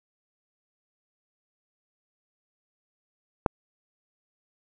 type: click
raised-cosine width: 1 ms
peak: -6 dBFS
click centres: 3.462 s
effects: none